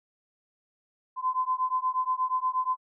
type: beating tone pair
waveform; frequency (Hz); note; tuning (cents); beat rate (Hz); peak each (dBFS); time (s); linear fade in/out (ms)
sine; 1020 / 1028.4; C6 / C6; -44 / -30; 8.4; -28; 1.16-2.77; 50
effects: none